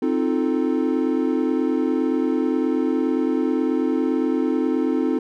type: chord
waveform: triangle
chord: F dominant seventh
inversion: second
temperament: equal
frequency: 261.6 / 311.1 / 349.2 / 440 Hz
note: C4 / Eb4 / F4 / A4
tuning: 0 / 0 / 0 / 0 cents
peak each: -20 / -21 / -24 / -25 dBFS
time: 0.02-5.19 s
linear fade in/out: 5 ms
effects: none